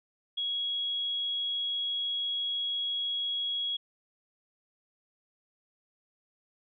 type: tone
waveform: sine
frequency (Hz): 3322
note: G#7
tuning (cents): 0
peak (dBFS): -29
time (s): 0.37-3.77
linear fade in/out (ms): 10
effects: none